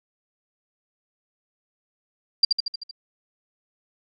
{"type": "tone with echo", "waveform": "sine", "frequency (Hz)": 4750, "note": "D8", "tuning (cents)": 19, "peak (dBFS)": -11, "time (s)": [2.43, 2.45], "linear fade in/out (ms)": 5, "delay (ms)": 77, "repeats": 6, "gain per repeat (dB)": -4, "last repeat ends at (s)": 2.912, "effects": []}